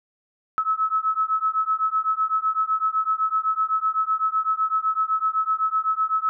sine beating tone pair, 1292 / 1299.9 Hz, E6 / E6, -35 / -25 cents, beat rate 7.9 Hz, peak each -23 dBFS, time 0.58-6.29 s, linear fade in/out 0 ms, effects none

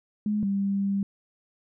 sine tone pair in turn, 209.9 / 197.97 Hz, G#3 / G3, +19 / +17 cents, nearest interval minor second, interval 102 cents, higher first, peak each -23 dBFS, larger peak neither, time 0.26-0.43 / 0.43-1.03 s, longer second, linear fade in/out 2 ms, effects none

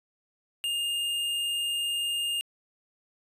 sine tone with hard clipping, 2823 Hz, F7, 18 cents sharp, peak -28 dBFS, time 0.64-2.41 s, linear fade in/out 0 ms, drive 16 dB, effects resampled to 32000 Hz

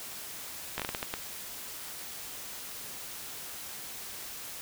slowing click train, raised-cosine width 0.3 ms, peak -16 dBFS, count 8, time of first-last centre 0.78-1.139 s, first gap 16 ms, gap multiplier 1.38, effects white hiss -42 dBFS RMS until 4.61 s

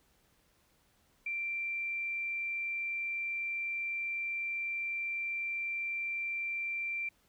sine tone, 2356 Hz, D7, 5 cents sharp, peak -33 dBFS, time 1.26-7.09 s, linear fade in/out 5 ms, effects pink hiss -70 dBFS RMS until 7.28 s

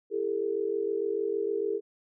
sine tone cluster, 336.8 / 405.3 / 451.9 Hz, E4 / G#4 / A4, +37 / -42 / +46 cents, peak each -37 / -29 / -31 dBFS, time 0.1-1.81 s, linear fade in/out 50 ms, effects none

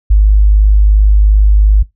sine tone, 51.4 Hz, G#1, 17 cents flat, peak -3 dBFS, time 0.1-1.83 s, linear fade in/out 10 ms, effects noise-tail reverb RT60 0.2 s tail -22 dB re dry

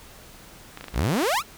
clicks, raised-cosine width 0.3 ms, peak -20 dBFS, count 10, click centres 0.774 / 0.81 / 0.842 / 0.883 / 0.945 / 0.993 / 1.046 / 1.157 / 1.194 / 1.228 s
sawtooth exponential sweep, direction up, 44 to 1459 Hz, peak -17 dBFS, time 0.93-1.43 s, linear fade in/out 50 ms
effects pink hiss -47 dBFS RMS until 1.57 s

